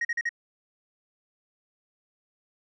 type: tone bursts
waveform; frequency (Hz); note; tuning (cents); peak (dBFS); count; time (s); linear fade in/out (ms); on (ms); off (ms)
sine; 1880; A#6; +14; -22; 4; 0.01-0.292; 5; 39; 42
effects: tanh soft clip ceiling -24 dBFS